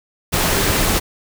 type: tone in noise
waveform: sine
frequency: 396.5 Hz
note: G4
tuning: 20 cents sharp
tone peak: -27 dBFS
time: 0.51-0.73 s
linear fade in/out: 20 ms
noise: pink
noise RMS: -17 dBFS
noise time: 0.32-1 s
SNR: -13 dB
effects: none